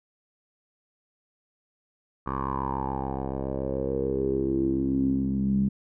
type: tone with low-pass filter sweep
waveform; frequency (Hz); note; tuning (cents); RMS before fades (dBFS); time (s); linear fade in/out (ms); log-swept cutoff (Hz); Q
10% pulse; 67; C2; +42; -27; 2.26-5.69; 10; 1200 to 190; 6.9
effects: none